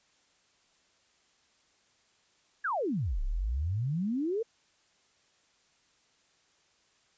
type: exponential two-way sweep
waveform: sine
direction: down then up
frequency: 1731 to 30.87 to 474.6 Hz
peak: -28 dBFS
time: 2.64-4.43 s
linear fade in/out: 10 ms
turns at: 3.22 s
effects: white hiss -68 dBFS RMS until 7.17 s + resampled to 16000 Hz